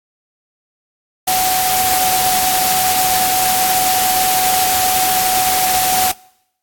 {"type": "tone in noise", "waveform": "sine", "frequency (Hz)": 747, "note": "F#5", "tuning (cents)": 16, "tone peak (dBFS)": -15, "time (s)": [1.27, 6.12], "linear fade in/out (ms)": 10, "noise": "white", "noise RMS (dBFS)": -17, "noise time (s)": [1.27, 6.12], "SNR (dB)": -1, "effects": ["noise-tail reverb RT60 0.8 s tail -25 dB re dry", "AAC 64 kbps"]}